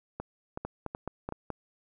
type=two click trains; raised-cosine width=1 ms; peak=-21 / -20 dBFS; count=4 / 5; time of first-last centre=0.2-1.324 / 0.65-1.503 s; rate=2.67 / 4.69 Hz; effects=none